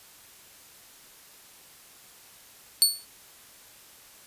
20% pulse tone with exponential decay, 4435 Hz, C#8, in tune, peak -7 dBFS, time 2.82-3.05 s, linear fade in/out 0 ms, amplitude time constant 49 ms, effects white hiss -52 dBFS RMS until 4.26 s + resampled to 32000 Hz

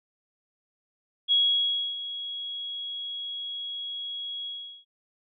sine tone with ADSR envelope, 3322 Hz, G#7, in tune, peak -18 dBFS, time 1.28-4.85 s, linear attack 38 ms, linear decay 640 ms, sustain -14 dB, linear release 390 ms, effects none

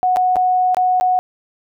sine tone with dropouts, 735 Hz, F#5, 12 cents flat, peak -12 dBFS, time 0.03-1.19 s, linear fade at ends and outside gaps 0 ms, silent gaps 0.161-0.169 / 0.358-0.366 / 0.746-0.769 / 1-1.01 s, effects none

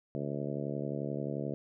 harmonic tone, 71.4 Hz, D2, 48 cents flat, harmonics 2 / 3 / 4 / 5 / 6 / 7 / 8 / 9, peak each -38 / -40 / -41 / -42 / -43 / -43 / -44 / -45 dBFS, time 0.15-1.54 s, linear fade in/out 0 ms, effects none

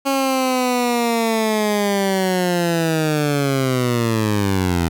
15% pulse linear sweep, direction down, 275 to 82.41 Hz, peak -10 dBFS, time 0.05-4.89 s, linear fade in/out 20 ms, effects none

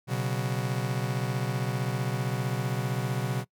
45% pulse chord, B suspended second, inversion none, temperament just, 123.47 / 138.9 / 185.21 Hz, B2 / C#3 / F#3, 0 / +4 / +2 cents, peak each -30 / -32 / -35 dBFS, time 0.07-3.45 s, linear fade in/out 50 ms, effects noise-tail reverb RT60 0.1 s tail -22 dB re dry

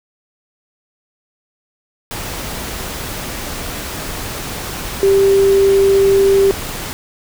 sine tone in noise, 392 Hz, G4, in tune, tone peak -8 dBFS, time 5.03-6.51 s, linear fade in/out 0 ms, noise pink, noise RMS -25 dBFS, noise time 2.11-6.93 s, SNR +14 dB, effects none

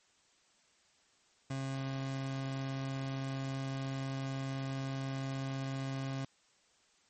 30% pulse tone, 134.7 Hz, C#3, 49 cents flat, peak -33 dBFS, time 1.5-6.25 s, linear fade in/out 5 ms, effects white hiss -69 dBFS RMS until 7.09 s + MP3 32 kbps

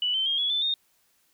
sine tone with pitch steps, 2962 / 3093 / 3230 / 3373 / 3522 / 3678 Hz, F#7 / G7 / G#7 / G#7 / A7 / A#7, +1 / -24 / -49 / +26 / +1 / -24 cents, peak -23 dBFS, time 0.02-0.74 s, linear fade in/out 2 ms, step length 120 ms, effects white hiss -67 dBFS RMS until 1.33 s

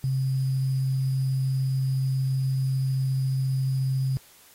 sine tone with sample-and-hold, 132.8 Hz, C3, 26 cents sharp, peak -22 dBFS, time 0.04-4.17 s, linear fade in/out 0 ms, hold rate 4900 Hz, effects white hiss -54 dBFS RMS until 4.54 s + AAC 48 kbps

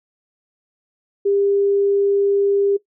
sine tone, 400 Hz, G4, 35 cents sharp, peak -14 dBFS, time 1.25-2.77 s, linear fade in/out 10 ms, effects noise-tail reverb RT60 0.1 s tail -17 dB re dry

